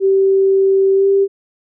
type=tone with pitch glide; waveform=sine; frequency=387.5 to 393.6 Hz; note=G4 to G4; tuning=-20 to +7 cents; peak=-9 dBFS; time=0-1.28 s; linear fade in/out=50 ms; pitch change=+27 cents; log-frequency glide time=0.94-1.07 s; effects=none